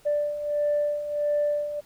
sine beating tone pair, 587.3 / 588.8 Hz, D5 / D5, 0 / +4 cents, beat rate 1.5 Hz, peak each -29 / -23 dBFS, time 0.05-1.81 s, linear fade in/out 20 ms, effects tanh soft clip ceiling -17 dBFS + pink hiss -57 dBFS RMS until 1.85 s

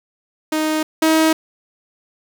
sawtooth tone pair in turn, 311.1 / 318.2 Hz, D#4 / D#4, 0 / +39 cents, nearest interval unison, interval 39 cents, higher second, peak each -13 / -8 dBFS, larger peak second, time 0.52-0.83 / 1.02-1.33 s, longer neither, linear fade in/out 5 ms, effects 7-bit

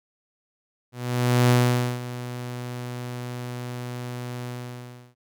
sawtooth tone with ADSR envelope, 123.1 Hz, B2, 5 cents flat, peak -11 dBFS, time 0.92-5.15 s, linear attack 580 ms, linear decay 490 ms, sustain -16 dB, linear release 670 ms, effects none

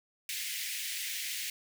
pink high-pass noise, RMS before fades -37 dBFS, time 0.29-1.5 s, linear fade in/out 2 ms, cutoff 1900 Hz, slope 48 dB/octave, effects none

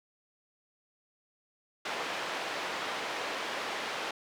pink band-pass noise, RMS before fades -36 dBFS, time 1.85-4.11 s, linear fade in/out 5 ms, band 520 to 3600 Hz, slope 12 dB/octave, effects none

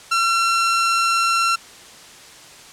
sawtooth tone, 1358 Hz, F6, 49 cents flat, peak -12 dBFS, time 0.11-1.56 s, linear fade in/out 10 ms, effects white hiss -42 dBFS RMS until 2.72 s + low-pass 8000 Hz 12 dB/octave

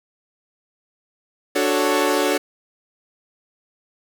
sawtooth chord, D major seventh, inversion none, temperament equal, 293.7 / 370 / 440 / 554.4 Hz, D4 / F#4 / A4 / C#5, 0 / 0 / 0 / 0 cents, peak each -19 dBFS, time 1.55-2.38 s, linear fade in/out 10 ms, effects none

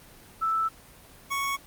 sine / 25% pulse tone pair in turn, 1318.5 / 1109.1 Hz, E6 / C#6, 0 / +1 cents, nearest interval minor third, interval 299 cents, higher first, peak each -23 dBFS, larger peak neither, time 0.41-0.69 / 1.3-1.57 s, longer first, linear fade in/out 20 ms, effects pink hiss -51 dBFS RMS until 1.66 s + Opus 24 kbps

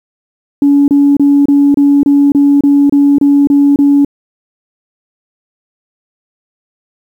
sine tone bursts, 283.6 Hz, C#4, 40 cents sharp, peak -3 dBFS, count 12, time 0.62-4.048 s, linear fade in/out 2 ms, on 260 ms, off 28 ms, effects tanh soft clip ceiling 0 dBFS + 7-bit

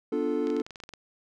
triangle chord, B half-diminished seventh, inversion none, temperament equal, 246.9 / 293.7 / 349.2 / 440 Hz, B3 / D4 / F4 / A4, 0 / 0 / 0 / 0 cents, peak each -31 / -28 / -31 / -27 dBFS, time 0.12-0.62 s, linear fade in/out 5 ms
clicks, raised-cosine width 0.2 ms, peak -25 dBFS, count 11, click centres 0.471 / 0.502 / 0.566 / 0.6 / 0.665 / 0.707 / 0.758 / 0.802 / 0.837 / 0.891 / 0.937 s
effects none

